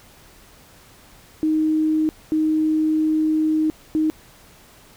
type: tone bursts at uneven times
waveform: sine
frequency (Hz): 312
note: D#4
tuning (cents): +5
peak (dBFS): -16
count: 3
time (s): 1.43-2.09 / 2.32-3.7 / 3.95-4.1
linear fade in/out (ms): 0
effects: pink hiss -49 dBFS RMS until 4.96 s